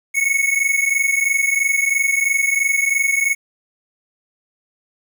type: tone pair together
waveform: square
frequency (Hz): 2194 / 2217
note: C#7 / C#7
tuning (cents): -18 / 0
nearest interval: unison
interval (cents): 18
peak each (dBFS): -19 / -19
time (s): 0.14-3.35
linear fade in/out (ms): 20
effects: 8-bit